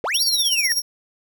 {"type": "linear two-way sweep", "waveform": "triangle", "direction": "up then down", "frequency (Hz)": [361.8, 4699, 1778], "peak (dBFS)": -19, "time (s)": [0.04, 0.72], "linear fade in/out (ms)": 0, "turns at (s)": 0.23}
{"type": "tone with tremolo", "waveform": "sawtooth", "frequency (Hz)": 5588, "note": "F8", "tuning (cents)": 0, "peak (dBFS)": -14, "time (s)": [0.14, 0.82], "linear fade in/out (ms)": 5, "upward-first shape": "sine", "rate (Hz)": 16, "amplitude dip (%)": 75}
{"effects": []}